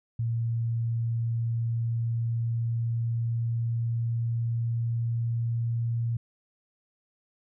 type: tone with pitch glide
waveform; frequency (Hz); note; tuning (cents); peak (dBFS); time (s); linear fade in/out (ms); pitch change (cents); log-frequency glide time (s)
sine; 115.7 to 116.71; A#2 to A#2; -13 to +3; -25; 0.19-6.17; 5; +16; 1.25-6.06
effects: none